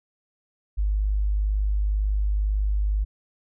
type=tone; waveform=sine; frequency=51 Hz; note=G#1; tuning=31 cents flat; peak=-20 dBFS; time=0.77-3.05 s; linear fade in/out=20 ms; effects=none